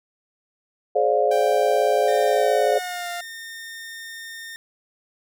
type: chord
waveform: sine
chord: D half-diminished seventh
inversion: second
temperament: just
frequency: 422.9 / 528.6 / 587.3 / 704.8 Hz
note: Ab4 / C5 / D5 / F5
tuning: +31 / +18 / 0 / +16 cents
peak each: -22 dBFS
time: 0.95-2.79 s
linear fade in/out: 10 ms
type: tone with pitch glide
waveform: sawtooth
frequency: 784 to 698.5 Hz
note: G5 to F5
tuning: 0 to 0 cents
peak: -25 dBFS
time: 1.31-3.21 s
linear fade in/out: 5 ms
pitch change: -200 cents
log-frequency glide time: 2.29-3.09 s
type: tone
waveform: sawtooth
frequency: 1824 Hz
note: A#6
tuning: 38 cents flat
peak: -31 dBFS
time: 2.08-4.56 s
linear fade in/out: 0 ms
effects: none